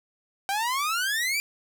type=exponential sweep; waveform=sawtooth; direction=up; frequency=769 to 2400 Hz; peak=-21 dBFS; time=0.49-1.4 s; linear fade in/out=0 ms; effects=none